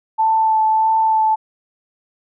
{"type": "tone with vibrato", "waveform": "sine", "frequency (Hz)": 880, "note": "A5", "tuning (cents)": 0, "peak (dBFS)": -12, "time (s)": [0.18, 1.36], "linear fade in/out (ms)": 20, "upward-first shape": "sine", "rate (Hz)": 1.6, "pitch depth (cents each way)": 13, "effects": []}